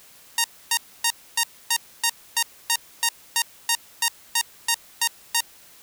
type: tone bursts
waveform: 5% pulse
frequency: 929 Hz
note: A#5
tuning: 6 cents flat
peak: -6 dBFS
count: 16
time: 0.38-5.406 s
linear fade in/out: 2 ms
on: 61 ms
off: 270 ms
effects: white hiss -50 dBFS RMS until 5.82 s